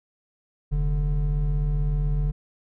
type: tone pair together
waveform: triangle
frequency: 43.65 / 146.83 Hz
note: F1 / D3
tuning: 0 / 0 cents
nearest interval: octave + major sixth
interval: 2100 cents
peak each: -20 / -24 dBFS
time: 0.71-2.32 s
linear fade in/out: 20 ms
effects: none